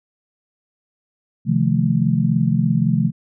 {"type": "chord", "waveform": "sine", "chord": "F dominant seventh", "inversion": "second", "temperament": "just", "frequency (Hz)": [130.96, 157.15, 174.61, 218.3], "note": ["C3", "Eb3", "F3", "A3"], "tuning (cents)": [2, 18, 0, -13], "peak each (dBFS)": -20, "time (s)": [1.45, 3.12], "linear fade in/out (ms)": 50, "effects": []}